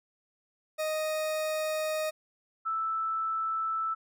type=tone pair in turn; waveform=40% pulse / sine; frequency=622.3 / 1318.6 Hz; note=D#5 / E6; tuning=0 / 0 cents; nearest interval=octave + minor second; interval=1300 cents; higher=second; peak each=-28 dBFS; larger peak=neither; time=0.78-2.11 / 2.65-3.95 s; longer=first; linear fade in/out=20 ms; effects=none